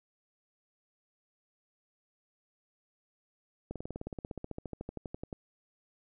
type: slowing click train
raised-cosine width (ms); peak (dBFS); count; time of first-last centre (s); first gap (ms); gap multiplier
2; -25; 25; 3.71-5.328; 47; 1.03
effects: none